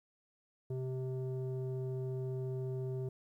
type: tone with low-pass filter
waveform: square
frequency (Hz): 129.6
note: C3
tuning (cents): -16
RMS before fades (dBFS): -38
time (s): 0.7-3.09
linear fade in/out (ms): 5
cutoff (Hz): 440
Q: 2
effects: 12-bit